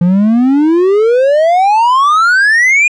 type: exponential sweep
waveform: triangle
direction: up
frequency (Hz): 170 to 2474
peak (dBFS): -4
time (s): 0.01-2.88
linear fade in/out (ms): 5
effects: resampled to 22050 Hz